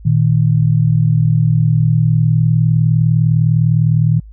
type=tone pair together; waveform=sine; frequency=116.54 / 156.33 Hz; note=A#2 / D#3; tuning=0 / +9 cents; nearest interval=perfect fourth; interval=509 cents; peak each=-12 dBFS; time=0.05-4.2 s; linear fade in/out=10 ms; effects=added 53 Hz sine -33 dBFS peak until 4.32 s